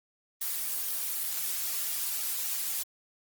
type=noise with flanger; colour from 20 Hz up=blue; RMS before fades=-32 dBFS; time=0.41-2.83 s; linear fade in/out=5 ms; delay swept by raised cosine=1.9 to 4.7 ms; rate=3.9 Hz; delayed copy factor=-0.8; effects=Opus 24 kbps